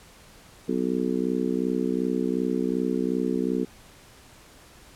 harmonic tone, 62.7 Hz, B1, 27 cents sharp, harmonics 3 / 4 / 5 / 6 / 7, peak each -30 / -27 / -30 / -30 / -31 dBFS, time 0.68-3.65 s, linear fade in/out 10 ms, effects pink hiss -51 dBFS RMS until 4.95 s + low-pass 12000 Hz 12 dB/octave

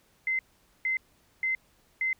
sine tone bursts, 2066 Hz, C7, 22 cents flat, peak -25 dBFS, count 4, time 0.27-2.13 s, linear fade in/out 2 ms, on 120 ms, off 460 ms, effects pink hiss -65 dBFS RMS until 2.19 s

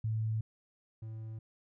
sine / triangle tone pair in turn, 110.2 / 110.73 Hz, A2 / A2, +3 / +11 cents, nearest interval unison, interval 8 cents, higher second, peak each -30 / -38 dBFS, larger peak first, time 0.04-0.41 / 1.02-1.39 s, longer neither, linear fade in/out 5 ms, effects none

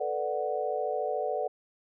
sine chord, B minor seventh, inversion third, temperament equal, 440 / 493.9 / 587.3 / 740 Hz, A4 / B4 / D5 / F#5, 0 / 0 / 0 / 0 cents, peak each -34 / -34 / -33 / -33 dBFS, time 0-1.48 s, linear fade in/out 10 ms, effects none

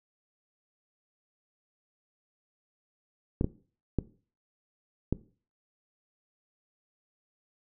clicks, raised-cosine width 3 ms, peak -13 dBFS, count 4, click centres 3.411 / 3.444 / 3.987 / 5.126 s, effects noise-tail reverb RT60 0.4 s tail -18 dB re dry

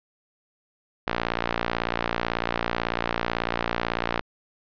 sawtooth tone with band-pass filter, 58.1 Hz, A#1, 5 cents flat, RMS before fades -28 dBFS, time 1.07-4.21 s, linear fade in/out 0 ms, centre 1500 Hz, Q 0.59, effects resampled to 11025 Hz

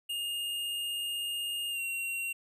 square tone with pitch glide, 2834 to 2747 Hz, F7 to F7, +25 to -29 cents, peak -33 dBFS, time 0.09-2.33 s, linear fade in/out 10 ms, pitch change -54 cents, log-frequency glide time 1.7-1.8 s, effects none

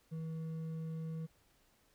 triangle tone with hard clipping, 160.9 Hz, E3, 42 cents flat, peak -40 dBFS, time 0.11-1.27 s, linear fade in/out 20 ms, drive 8 dB, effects pink hiss -71 dBFS RMS until 1.94 s

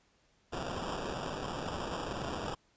white noise with sample-and-hold, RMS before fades -38 dBFS, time 0.52-2.55 s, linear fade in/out 10 ms, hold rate 2100 Hz, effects pink hiss -70 dBFS RMS until 2.76 s + resampled to 16000 Hz

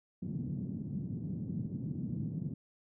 white band-pass noise, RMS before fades -38 dBFS, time 0.22-2.54 s, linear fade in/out 5 ms, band 110 to 210 Hz, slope 24 dB/octave, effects none

